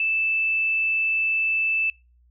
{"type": "tone", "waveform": "sine", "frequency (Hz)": 2637, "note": "E7", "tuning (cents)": 0, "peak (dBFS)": -20, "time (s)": [0, 1.9], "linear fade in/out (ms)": 2, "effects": ["noise-tail reverb RT60 0.3 s tail -26 dB re dry", "added 60 Hz sine -55 dBFS peak until 2.3 s"]}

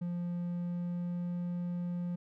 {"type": "tone with pitch glide", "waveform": "triangle", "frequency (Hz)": [174.61, 175.62], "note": ["F3", "F3"], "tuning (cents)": [0, 10], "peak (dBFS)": -31, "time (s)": [0.01, 2.16], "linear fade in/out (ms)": 10, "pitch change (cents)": 10, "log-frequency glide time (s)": [0.37, 1.39], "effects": []}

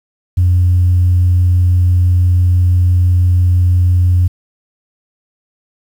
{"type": "tone", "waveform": "sine", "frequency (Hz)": 89.4, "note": "F2", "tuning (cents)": 41, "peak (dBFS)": -6, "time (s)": [0.37, 4.28], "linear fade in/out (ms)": 10, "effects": ["tanh soft clip ceiling -4 dBFS", "7-bit"]}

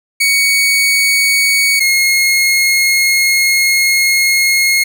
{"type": "tone pair in turn", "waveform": "sawtooth", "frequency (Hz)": [2238, 2155], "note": ["C#7", "C#7"], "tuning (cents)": [16, -49], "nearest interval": "minor second", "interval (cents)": 65, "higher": "first", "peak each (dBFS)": -6, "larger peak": "neither", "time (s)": [[0.2, 1.8], [1.8, 4.84]], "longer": "second", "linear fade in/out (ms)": 10, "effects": ["8-bit"]}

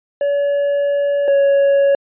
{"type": "tone pair in turn", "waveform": "triangle", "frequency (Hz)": [569, 557.9], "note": ["C#5", "C#5"], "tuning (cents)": [45, 11], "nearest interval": "unison", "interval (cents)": 34, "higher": "first", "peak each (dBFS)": [-12, -8], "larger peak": "second", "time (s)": [[0.21, 1.28], [1.28, 1.95]], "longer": "first", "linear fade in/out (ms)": 2, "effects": ["resampled to 8000 Hz"]}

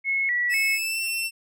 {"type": "tone with vibrato", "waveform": "sine", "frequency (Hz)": 2059, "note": "C7", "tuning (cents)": -28, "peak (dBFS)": -21, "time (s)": [0.04, 0.79], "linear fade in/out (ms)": 50, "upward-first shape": "square", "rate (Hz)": 2, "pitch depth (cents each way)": 100}
{"type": "tone with pitch glide", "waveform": "sawtooth", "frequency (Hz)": [2606, 2698], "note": ["E7", "E7"], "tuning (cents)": [-20, 40], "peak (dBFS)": -22, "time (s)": [0.49, 1.31], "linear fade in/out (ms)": 50, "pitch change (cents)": 60, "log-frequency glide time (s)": [0.78, 1.01]}
{"effects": []}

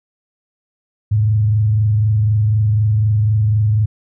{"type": "tone with frequency modulation", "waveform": "sine", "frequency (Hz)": 106.8, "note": "G#2", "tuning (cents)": 49, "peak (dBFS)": -11, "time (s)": [1.11, 3.86], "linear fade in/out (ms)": 10, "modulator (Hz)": 24, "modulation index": 0.31, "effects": []}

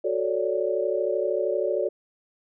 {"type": "chord", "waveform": "sine", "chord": "D major seventh", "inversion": "first", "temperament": "equal", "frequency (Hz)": [370, 440, 554.4, 587.3], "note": ["F#4", "A4", "C#5", "D5"], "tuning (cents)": [0, 0, 0, 0], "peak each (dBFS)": -28, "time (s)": [0.04, 1.89], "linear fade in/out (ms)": 10, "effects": []}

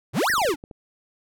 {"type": "exponential two-way sweep", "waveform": "square", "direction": "up then down", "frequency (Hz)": [94, 1975.5, 260.5], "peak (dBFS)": -20, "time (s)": [0.13, 0.56], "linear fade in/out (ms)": 50, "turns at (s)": 0.3}
{"type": "clicks", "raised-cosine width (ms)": 2, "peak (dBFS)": -26, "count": 9, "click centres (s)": [0.3, 0.338, 0.381, 0.417, 0.45, 0.49, 0.54, 0.639, 0.712]}
{"effects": []}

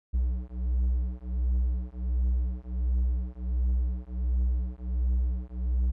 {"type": "beating tone pair", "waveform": "triangle", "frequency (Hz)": [61, 62.4], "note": ["B1", "B1"], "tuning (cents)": [-21, 19], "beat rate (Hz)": 1.4, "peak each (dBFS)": -26, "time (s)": [0.13, 5.92], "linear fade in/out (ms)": 20, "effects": []}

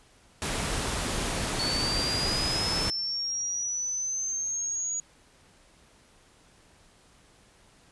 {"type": "noise", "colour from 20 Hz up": "pink", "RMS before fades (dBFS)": -30, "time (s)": [0.42, 2.9], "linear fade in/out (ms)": 0}
{"type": "linear sweep", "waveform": "sine", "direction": "up", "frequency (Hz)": [4425, 6780], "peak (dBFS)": -28, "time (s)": [1.59, 5], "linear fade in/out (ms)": 2}
{"effects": ["pink hiss -59 dBFS RMS until 7.91 s", "resampled to 24000 Hz"]}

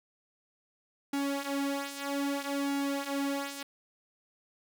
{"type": "tone with flanger", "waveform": "sawtooth", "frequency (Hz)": 280, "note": "C#4", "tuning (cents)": 18, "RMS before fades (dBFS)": -33, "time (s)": [1.13, 3.63], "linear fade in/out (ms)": 5, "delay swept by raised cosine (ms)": [1.9, 7.1], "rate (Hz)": 0.62, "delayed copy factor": -0.75, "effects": []}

